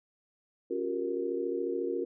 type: chord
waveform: sine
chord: G half-diminished seventh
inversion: second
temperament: equal with one note detuned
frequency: 277.2 / 358 / 392 / 466.2 Hz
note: Db4 / F4 / G4 / Bb4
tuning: 0 / +43 / 0 / 0 cents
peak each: -38 / -33 / -38 / -34 dBFS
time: 0.7-2.05 s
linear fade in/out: 10 ms
effects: none